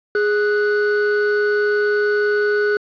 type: tone pair together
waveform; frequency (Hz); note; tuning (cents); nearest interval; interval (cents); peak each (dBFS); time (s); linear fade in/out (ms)
triangle; 415.3 / 1480; G#4 / F#6; 0 / 0; octave + minor seventh; 2200; -14 / -19; 0.15-2.77; 2
effects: resampled to 11025 Hz + 7-bit